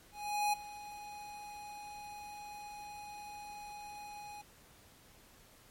square tone with ADSR envelope, 830.6 Hz, G#5, in tune, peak -29 dBFS, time 0.12-4.42 s, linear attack 410 ms, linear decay 12 ms, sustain -17 dB, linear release 13 ms, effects pink hiss -61 dBFS RMS until 5.7 s + MP3 64 kbps

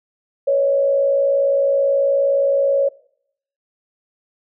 sine tone with frequency modulation, 554.4 Hz, C#5, in tune, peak -13 dBFS, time 0.47-2.89 s, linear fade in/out 10 ms, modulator 58.9 Hz, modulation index 0.56, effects noise-tail reverb RT60 0.7 s tail -23 dB re dry

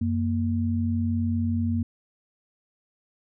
sine tone pair together, 92.29 / 233.1 Hz, F#2 / A#3, -4 / 0 cents, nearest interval octave + major third, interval 1604 cents, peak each -25 dBFS, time 0.01-1.83 s, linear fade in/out 5 ms, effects none

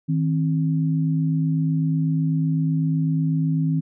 sine tone pair together, 158.4 / 266.4 Hz, D#3 / C4, +31 / +31 cents, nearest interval major sixth, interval 900 cents, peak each -19 / -25 dBFS, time 0.08-3.81 s, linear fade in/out 20 ms, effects none

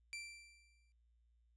sawtooth tone with exponential decay, 2349 Hz, D7, in tune, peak -39 dBFS, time 0.13-0.92 s, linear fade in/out 0 ms, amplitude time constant 170 ms, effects added 58 Hz sine -70 dBFS peak until 1.56 s + resampled to 22050 Hz

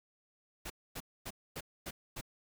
pink noise bursts, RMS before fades -42 dBFS, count 6, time 0.65-2.212 s, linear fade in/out 10 ms, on 52 ms, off 250 ms, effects none

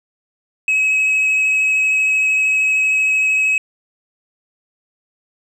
sine tone with vibrato, 2559 Hz, D#7, 48 cents sharp, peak -10 dBFS, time 0.68-3.58 s, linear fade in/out 2 ms, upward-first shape sine, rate 13 Hz, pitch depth 10 cents each way, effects tanh soft clip ceiling -12 dBFS

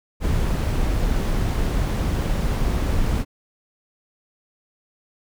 brown noise, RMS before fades -21 dBFS, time 0.2-3.25 s, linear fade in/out 50 ms, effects none

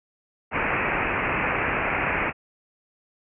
white low-pass noise, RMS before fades -25 dBFS, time 0.51-2.33 s, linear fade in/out 50 ms, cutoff 2600 Hz, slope 96 dB/octave, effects none

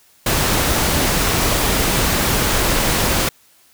pink noise, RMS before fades -17 dBFS, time 0.26-3.29 s, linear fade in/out 5 ms, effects white hiss -53 dBFS RMS until 3.73 s

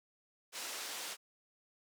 white band-pass noise, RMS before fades -43 dBFS, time 0.52-1.17 s, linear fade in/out 50 ms, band 390 to 7700 Hz, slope 12 dB/octave, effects none

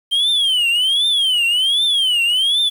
triangle tone with vibrato, 3136 Hz, G7, in tune, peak -12 dBFS, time 0.11-2.7 s, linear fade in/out 20 ms, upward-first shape triangle, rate 1.3 Hz, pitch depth 250 cents each way, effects 7-bit

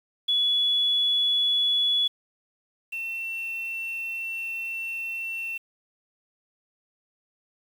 sine tone pair in turn, 3400 / 2699 Hz, G#7 / E7, +40 / +40 cents, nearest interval major third, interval 400 cents, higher first, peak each -20 / -29 dBFS, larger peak first, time 0.28-2.08 / 2.92-5.58 s, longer second, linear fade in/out 10 ms, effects 8-bit

